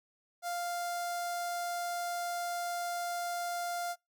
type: tone with notch filter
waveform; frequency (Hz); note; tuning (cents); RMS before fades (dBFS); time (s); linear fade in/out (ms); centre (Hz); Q
sawtooth; 698.5; F5; 0; -36; 0.42-3.96; 50; 2600; 1.1
effects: noise-tail reverb RT60 0.2 s tail -26 dB re dry